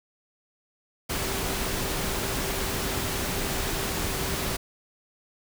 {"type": "tone in noise", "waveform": "sine", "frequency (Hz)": 389.5, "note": "G4", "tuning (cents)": -11, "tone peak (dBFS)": -38, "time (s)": [1.09, 4.57], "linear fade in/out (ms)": 10, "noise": "pink", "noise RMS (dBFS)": -29, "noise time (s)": [1.09, 4.57], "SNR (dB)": -12, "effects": []}